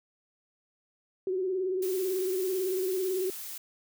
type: tone with vibrato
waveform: sine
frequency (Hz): 373.7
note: F#4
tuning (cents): +17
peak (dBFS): -27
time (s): 1.27-3.3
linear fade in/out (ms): 2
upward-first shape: sine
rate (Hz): 18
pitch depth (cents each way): 56
type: noise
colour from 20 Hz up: blue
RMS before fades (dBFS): -40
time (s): 1.82-3.58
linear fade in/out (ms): 5
effects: none